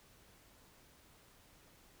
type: silence
effects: pink hiss -64 dBFS RMS until 2 s